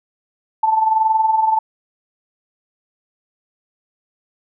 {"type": "tone with amplitude modulation", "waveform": "sine", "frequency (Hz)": 880, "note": "A5", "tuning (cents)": 0, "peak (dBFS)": -10, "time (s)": [0.63, 1.59], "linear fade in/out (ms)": 5, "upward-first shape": "sine", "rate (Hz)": 21.3, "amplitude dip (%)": 60, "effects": []}